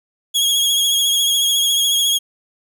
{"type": "tone with vibrato", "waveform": "sawtooth", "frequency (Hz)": 3302, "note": "G#7", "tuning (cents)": -11, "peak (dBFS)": -11, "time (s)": [0.34, 2.19], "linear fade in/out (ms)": 20, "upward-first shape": "sine", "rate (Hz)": 14, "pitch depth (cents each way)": 34, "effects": []}